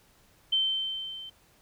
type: tone with level ramp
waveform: sine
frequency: 3100 Hz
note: G7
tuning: 20 cents flat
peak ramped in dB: -21 to -40 dBFS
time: 0.52-1.3 s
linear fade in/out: 10 ms
effects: pink hiss -62 dBFS RMS until 1.61 s